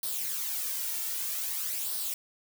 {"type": "noise with flanger", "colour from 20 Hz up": "blue", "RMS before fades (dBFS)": -33, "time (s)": [0.03, 2.14], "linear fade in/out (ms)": 2, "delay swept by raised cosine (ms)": [0.21, 2.21], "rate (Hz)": 0.52, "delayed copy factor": 0.55, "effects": []}